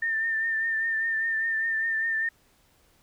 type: tone with vibrato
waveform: sine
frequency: 1800 Hz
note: A6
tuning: 39 cents sharp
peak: -24 dBFS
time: 0.02-2.29 s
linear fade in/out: 5 ms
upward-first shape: triangle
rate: 5 Hz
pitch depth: 39 cents each way
effects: pink hiss -63 dBFS RMS until 3.02 s